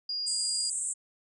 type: tone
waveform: sine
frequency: 4844 Hz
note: D#8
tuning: 47 cents flat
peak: -30 dBFS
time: 0.09-0.7 s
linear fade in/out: 5 ms
type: band-pass noise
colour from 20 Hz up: white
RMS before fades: -33 dBFS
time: 0.26-0.94 s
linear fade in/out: 20 ms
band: 7500 to 8800 Hz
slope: 96 dB/octave
effects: none